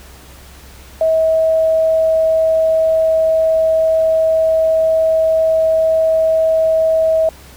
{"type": "tone", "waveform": "sine", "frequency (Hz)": 643, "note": "E5", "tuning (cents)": -43, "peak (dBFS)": -10, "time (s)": [1.01, 7.29], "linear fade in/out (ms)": 2, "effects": ["added 66 Hz sine -40 dBFS peak until 7.56 s", "pink hiss -41 dBFS RMS until 7.56 s"]}